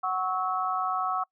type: tone cluster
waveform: sine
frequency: 744 / 1109 / 1299 Hz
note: F#5 / C#6 / E6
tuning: +9 / 0 / -26 cents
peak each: -30 dBFS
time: 0.03-1.24 s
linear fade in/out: 10 ms
effects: noise-tail reverb RT60 0.1 s tail -25 dB re dry